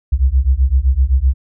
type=beating tone pair; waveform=sine; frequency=62 / 69.8 Hz; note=B1 / C#2; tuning=+7 / +13 cents; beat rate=7.8 Hz; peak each=-13 dBFS; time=0.12-1.34 s; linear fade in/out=10 ms; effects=none